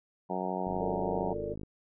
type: harmonic tone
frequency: 92.5 Hz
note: F#2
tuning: in tune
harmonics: 2 / 3 / 4 / 5 / 6 / 7 / 8 / 9 / 10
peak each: -37 / -42 / -39 / -41 / -42 / -39 / -38 / -40 / -40 dBFS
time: 0.29-1.34 s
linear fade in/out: 20 ms
type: click train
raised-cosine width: 3 ms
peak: -29 dBFS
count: 51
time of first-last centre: 0.67-1.633 s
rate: 51.9 Hz
type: chord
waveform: sine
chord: Bb major seventh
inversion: second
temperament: equal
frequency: 349.2 / 440 / 466.2 / 587.3 Hz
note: F4 / A4 / Bb4 / D5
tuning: 0 / 0 / 0 / 0 cents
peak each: -41 / -37 / -42 / -39 dBFS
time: 0.79-1.55 s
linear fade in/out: 20 ms
effects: none